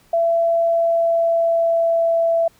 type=tone with pitch glide; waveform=sine; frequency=671 to 666.4 Hz; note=E5 to E5; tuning=+31 to +19 cents; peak=-14 dBFS; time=0.13-2.48 s; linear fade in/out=5 ms; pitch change=-12 cents; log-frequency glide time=0.67-2.14 s; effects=pink hiss -55 dBFS RMS until 2.59 s